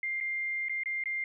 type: tone with dropouts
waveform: sine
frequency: 2100 Hz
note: C7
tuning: 6 cents sharp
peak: -30 dBFS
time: 0.03-1.24 s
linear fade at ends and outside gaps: 2 ms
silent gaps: 0.203-0.209 / 0.685-0.695 / 0.835-0.858 / 1.038-1.057 s
effects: none